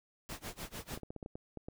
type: noise with tremolo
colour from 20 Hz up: pink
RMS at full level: -42 dBFS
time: 0.29-1 s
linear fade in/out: 0 ms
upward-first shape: sine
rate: 6.7 Hz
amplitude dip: 95%
type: clicks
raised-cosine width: 2 ms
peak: -30 dBFS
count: 10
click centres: 0.937 / 0.975 / 1.033 / 1.105 / 1.163 / 1.228 / 1.261 / 1.355 / 1.573 / 1.685 s
effects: none